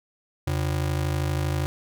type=ring-modulated tone; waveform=square; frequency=109.7 Hz; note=A2; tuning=5 cents flat; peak=-21 dBFS; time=0.47-1.66 s; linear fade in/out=0 ms; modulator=26.3 Hz; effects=none